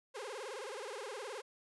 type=tone with vibrato; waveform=sawtooth; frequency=466.2 Hz; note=A#4; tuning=in tune; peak=-38 dBFS; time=0.14-1.42 s; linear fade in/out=20 ms; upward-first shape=sine; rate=19 Hz; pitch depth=270 cents each way; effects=resampled to 24000 Hz + 12-bit